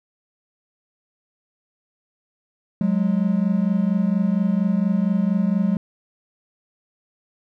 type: tone pair together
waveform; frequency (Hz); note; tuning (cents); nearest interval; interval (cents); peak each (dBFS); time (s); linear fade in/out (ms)
triangle; 183 / 207.3; F#3 / G#3; -19 / -3; major second; 216; -18; 2.81-5.77; 2
effects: none